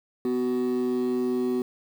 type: tone pair together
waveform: triangle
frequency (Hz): 249.6 / 374.5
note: B3 / F#4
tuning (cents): +19 / +21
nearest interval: perfect fifth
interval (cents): 702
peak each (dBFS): -23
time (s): 0.25-1.62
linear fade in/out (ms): 2
effects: tanh soft clip ceiling -17 dBFS + 8-bit